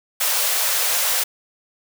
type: high-pass noise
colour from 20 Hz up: white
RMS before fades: -20 dBFS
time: 0.2-1.24 s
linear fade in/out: 10 ms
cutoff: 460 Hz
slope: 96 dB/octave
effects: none